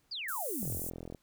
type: exponential sweep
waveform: sine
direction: down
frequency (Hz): 5030 to 71.7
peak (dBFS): -36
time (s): 0.11-0.79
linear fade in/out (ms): 10
type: high-pass noise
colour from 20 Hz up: white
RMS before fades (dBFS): -39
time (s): 0.28-0.9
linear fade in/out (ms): 5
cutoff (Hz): 7900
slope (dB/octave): 24
type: click train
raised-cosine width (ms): 2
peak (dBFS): -29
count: 23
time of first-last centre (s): 0.63-1.148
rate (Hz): 42.5
effects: pink hiss -72 dBFS RMS until 1.22 s